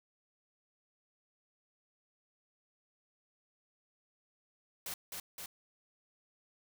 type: noise with echo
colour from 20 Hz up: white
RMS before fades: -41 dBFS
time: 4.86-4.94 s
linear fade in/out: 2 ms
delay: 260 ms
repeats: 2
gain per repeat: -2 dB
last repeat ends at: 5.46 s
effects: none